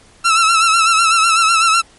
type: tone with vibrato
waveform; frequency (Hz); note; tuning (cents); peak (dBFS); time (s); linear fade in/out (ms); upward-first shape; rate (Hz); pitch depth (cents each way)
sawtooth; 1330; E6; +15; -6; 0.24-1.82; 20; sine; 8; 58
effects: pink hiss -47 dBFS RMS until 1.98 s + MP3 48 kbps